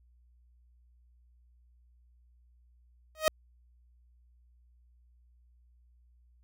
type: tone with exponential growth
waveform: sawtooth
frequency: 627 Hz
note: D#5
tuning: 13 cents sharp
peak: -15 dBFS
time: 3.15-3.28 s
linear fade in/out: 0 ms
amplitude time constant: 27 ms
effects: added 60 Hz sine -60 dBFS peak until 6.43 s